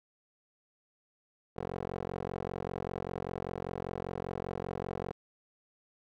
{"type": "tone with band-pass filter", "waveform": "15% pulse", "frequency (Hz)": 45.1, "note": "F#1", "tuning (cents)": -44, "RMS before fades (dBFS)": -38, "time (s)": [1.56, 5.13], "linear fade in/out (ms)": 20, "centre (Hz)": 520, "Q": 1.1, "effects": []}